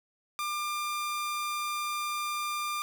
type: tone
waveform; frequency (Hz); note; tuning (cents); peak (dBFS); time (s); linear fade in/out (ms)
sawtooth; 1196; D6; +31; -27; 0.39-2.82; 0
effects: none